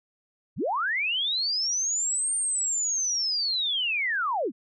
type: linear two-way sweep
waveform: sine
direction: up then down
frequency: 66.2 to 8870 to 185.9 Hz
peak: -24 dBFS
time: 0.56-4.52 s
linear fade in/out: 50 ms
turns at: 2.35 s
effects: none